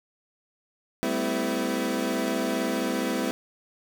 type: chord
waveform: 25% pulse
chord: A minor seventh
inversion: third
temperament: equal with one note detuned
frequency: 196 / 220 / 255.2 / 329.6 Hz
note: G3 / A3 / C4 / E4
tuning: 0 / 0 / -43 / 0 cents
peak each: -29 / -29 / -25 / -27 dBFS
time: 1.03-3.31 s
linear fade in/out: 0 ms
effects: none